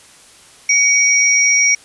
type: tone pair together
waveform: sine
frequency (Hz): 2254 / 5680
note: C#7 / F8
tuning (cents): +28 / +28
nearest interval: octave + major third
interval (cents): 1600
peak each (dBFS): -12 / -13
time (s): 0.69-1.75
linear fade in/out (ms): 5
effects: white hiss -44 dBFS RMS until 1.84 s + resampled to 24000 Hz